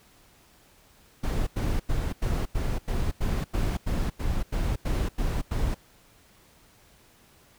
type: noise bursts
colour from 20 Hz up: brown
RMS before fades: -26 dBFS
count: 14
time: 1.23-5.747 s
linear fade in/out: 10 ms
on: 240 ms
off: 89 ms
effects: pink hiss -58 dBFS RMS until 7.58 s